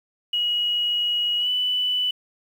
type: tone with pitch glide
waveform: sine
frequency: 2903 to 2983 Hz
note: F#7 to F#7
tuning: -34 to +13 cents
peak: -20 dBFS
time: 0.33-2.11 s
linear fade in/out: 5 ms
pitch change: +47 cents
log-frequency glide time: 1.39-1.49 s
effects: 8-bit